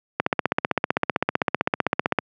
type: click train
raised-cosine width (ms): 0.5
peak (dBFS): -3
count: 32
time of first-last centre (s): 0.2-2.187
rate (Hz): 15.6
effects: high-pass 150 Hz 12 dB/octave